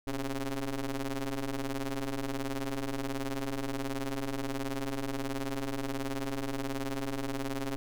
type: ring-modulated tone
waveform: sawtooth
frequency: 134.7 Hz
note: C#3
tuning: 49 cents flat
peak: -25 dBFS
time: 0.07-7.76 s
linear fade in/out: 0 ms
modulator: 144 Hz
effects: none